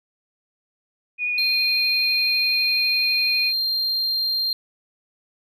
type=tone with vibrato; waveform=sine; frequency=2460 Hz; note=D#7; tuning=20 cents flat; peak=-21 dBFS; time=1.18-3.53 s; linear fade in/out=50 ms; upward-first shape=triangle; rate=12 Hz; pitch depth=10 cents each way
type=tone; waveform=triangle; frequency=4186 Hz; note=C8; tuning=in tune; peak=-19 dBFS; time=1.38-4.53 s; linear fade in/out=2 ms
effects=none